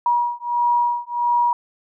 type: beating tone pair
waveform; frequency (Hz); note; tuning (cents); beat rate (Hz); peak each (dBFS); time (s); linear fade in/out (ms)
sine; 958 / 959.5; A#5 / A#5; +47 / +50; 1.5; -20; 0.06-1.53; 2
effects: none